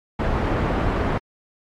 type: low-pass noise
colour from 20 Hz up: pink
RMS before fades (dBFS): -22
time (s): 0.19-1.18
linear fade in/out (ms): 5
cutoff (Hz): 1300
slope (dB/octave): 12
effects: AAC 48 kbps